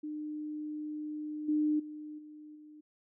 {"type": "tone with level steps", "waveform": "sine", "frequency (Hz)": 302.6, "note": "D#4", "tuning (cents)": -48, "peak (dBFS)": [-36, -26, -41, -47, -50], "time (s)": [0.03, 2.81], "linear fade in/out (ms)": 10, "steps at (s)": [1.48, 1.79, 2.18, 2.55], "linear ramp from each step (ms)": 10, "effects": []}